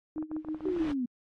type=tone with tremolo; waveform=sine; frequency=311.1 Hz; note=D#4; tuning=in tune; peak=-30 dBFS; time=0.16-0.85 s; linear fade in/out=0 ms; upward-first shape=sine; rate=6.3 Hz; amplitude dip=90%
type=clicks; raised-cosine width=1 ms; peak=-30 dBFS; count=12; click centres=0.181 / 0.226 / 0.315 / 0.365 / 0.448 / 0.486 / 0.546 / 0.607 / 0.655 / 0.686 / 0.764 / 0.821 s
type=noise with exponential growth; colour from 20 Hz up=pink; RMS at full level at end=-38 dBFS; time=0.32-0.92 s; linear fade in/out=2 ms; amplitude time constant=130 ms
type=linear sweep; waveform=sine; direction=down; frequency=387.2 to 235 Hz; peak=-28 dBFS; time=0.65-1.06 s; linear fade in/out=10 ms
effects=low-pass 3000 Hz 12 dB/octave + AAC 32 kbps